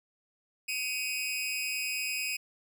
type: tone with amplitude modulation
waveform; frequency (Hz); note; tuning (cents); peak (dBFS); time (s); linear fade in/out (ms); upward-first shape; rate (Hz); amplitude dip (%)
sawtooth; 2514; D#7; +17; -24; 0.68-2.37; 10; sine; 251; 85
effects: none